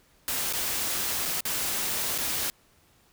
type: noise with dropouts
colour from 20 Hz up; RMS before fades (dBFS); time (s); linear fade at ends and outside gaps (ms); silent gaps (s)
white; -29; 0.28-2.5; 0; 0.526-0.535 / 1.253-1.257 / 1.406-1.453 / 2.179-2.185
effects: pink hiss -62 dBFS RMS until 3.12 s